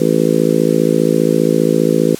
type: harmonic tone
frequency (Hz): 55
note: A1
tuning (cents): 0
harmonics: 3 / 4 / 5 / 6 / 7 / 8 / 9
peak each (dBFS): -18 / -18 / -18 / -18 / -18 / -18 / -18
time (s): 0-2.15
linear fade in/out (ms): 5
effects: white hiss -33 dBFS RMS until 2.19 s + low-pass 12000 Hz 12 dB/octave